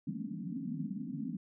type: band-pass noise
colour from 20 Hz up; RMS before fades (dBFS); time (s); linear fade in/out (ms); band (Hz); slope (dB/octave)
white; -39; 0.07-1.37; 5; 150 to 280; 96
effects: none